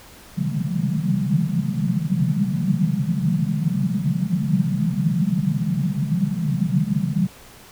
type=band-pass noise; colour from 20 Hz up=white; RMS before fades=-21 dBFS; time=0.37-7.27 s; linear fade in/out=10 ms; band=130 to 210 Hz; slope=96 dB/octave; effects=pink hiss -45 dBFS RMS until 7.71 s